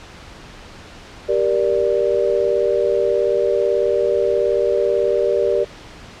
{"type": "chord", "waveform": "sine", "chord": "G minor", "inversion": "none", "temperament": "just", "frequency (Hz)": [392, 470.4, 588], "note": ["G4", "Bb4", "D5"], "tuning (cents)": [0, 16, 2], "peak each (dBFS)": -19, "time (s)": [1.28, 5.65], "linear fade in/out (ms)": 20, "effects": ["pink hiss -39 dBFS RMS until 6.2 s", "low-pass 5000 Hz 12 dB/octave"]}